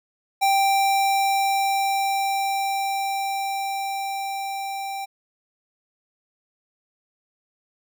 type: tone with level ramp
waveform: square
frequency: 785 Hz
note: G5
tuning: 2 cents sharp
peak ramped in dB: -17 to -29 dBFS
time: 0.41-5.06 s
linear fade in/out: 20 ms
effects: none